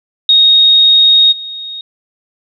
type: tone with level steps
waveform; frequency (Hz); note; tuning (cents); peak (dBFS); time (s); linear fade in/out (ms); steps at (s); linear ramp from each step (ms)
sine; 3735; A#7; +3; -4 / -22; 0.29-1.81; 2; 1.31; 20
effects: none